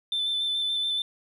sine tone with vibrato, 3533 Hz, A7, 6 cents sharp, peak -23 dBFS, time 0.12-1.02 s, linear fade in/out 2 ms, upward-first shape square, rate 7 Hz, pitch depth 14 cents each way, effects tanh soft clip ceiling -22 dBFS

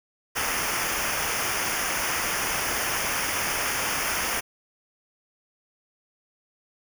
pink noise with comb filter, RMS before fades -27 dBFS, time 0.35-4.41 s, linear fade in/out 20 ms, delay 0.25 ms, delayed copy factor -0.8, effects none

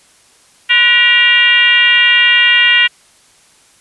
sine tone with frequency modulation, 2361 Hz, D7, 9 cents sharp, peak -6 dBFS, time 0.69-2.88 s, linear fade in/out 20 ms, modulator 445 Hz, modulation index 1.7, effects white hiss -48 dBFS RMS until 3.8 s + resampled to 24000 Hz

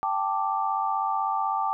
sine chord, G suspended second, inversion none, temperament equal, 784 / 880 / 1174.7 Hz, G5 / A5 / D6, 0 / 0 / 0 cents, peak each -28 dBFS, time 0.03-1.73 s, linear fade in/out 0 ms, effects none

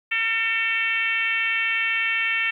sine tone with frequency modulation, 2246 Hz, C#7, 22 cents sharp, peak -20 dBFS, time 0.11-2.51 s, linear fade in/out 10 ms, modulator 440 Hz, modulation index 1.4, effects 10-bit

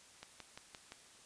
click train, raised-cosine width 0.2 ms, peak -30 dBFS, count 5, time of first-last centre 0.23-0.921 s, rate 5.79 Hz, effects white hiss -60 dBFS RMS until 1.25 s + resampled to 22050 Hz

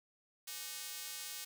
square tone with high-pass filter, 168.9 Hz, E3, 42 cents sharp, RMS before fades -45 dBFS, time 0.47-1.45 s, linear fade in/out 10 ms, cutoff 3900 Hz, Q 0.5, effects none

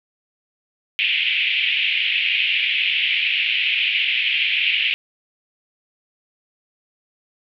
pink band-pass noise, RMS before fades -20 dBFS, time 0.99-4.94 s, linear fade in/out 0 ms, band 2300 to 3100 Hz, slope 48 dB/octave, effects none

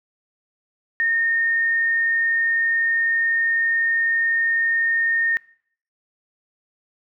sine tone, 1834 Hz, A#6, 29 cents flat, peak -17 dBFS, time 1-5.37 s, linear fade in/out 0 ms, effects noise-tail reverb RT60 0.6 s tail -23 dB re dry

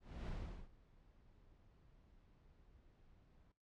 brown noise with ADSR envelope, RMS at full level -43 dBFS, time 0-3.52 s, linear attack 280 ms, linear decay 400 ms, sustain -24 dB, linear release 6 ms, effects noise-tail reverb RT60 0.4 s tail -21 dB re dry + low-pass 5000 Hz 12 dB/octave

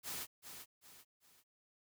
white noise with echo, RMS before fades -43 dBFS, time 0.03-0.27 s, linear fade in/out 50 ms, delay 390 ms, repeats 3, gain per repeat -8 dB, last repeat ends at 1.44 s, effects none

